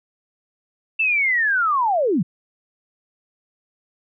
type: linear sweep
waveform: sine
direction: down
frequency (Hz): 2688 to 141.1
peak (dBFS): -16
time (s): 0.99-2.23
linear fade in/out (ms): 10
effects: none